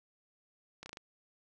slowing click train, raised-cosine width 0.2 ms, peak -28 dBFS, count 5, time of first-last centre 0.83-0.971 s, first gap 30 ms, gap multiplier 1.11, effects none

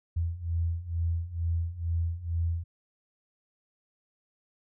sine beating tone pair, 82.7 / 84.9 Hz, E2 / F2, +6 / -48 cents, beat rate 2.2 Hz, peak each -32 / -29 dBFS, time 0.16-2.64 s, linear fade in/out 10 ms, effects none

